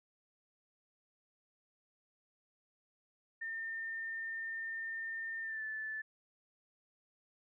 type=tone with pitch glide; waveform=sine; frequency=1810 to 1749.4 Hz; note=A6 to A6; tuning=+48 to -10 cents; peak=-38 dBFS; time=3.41-6.02 s; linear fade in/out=10 ms; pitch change=-58 cents; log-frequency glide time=5.42-5.63 s; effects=none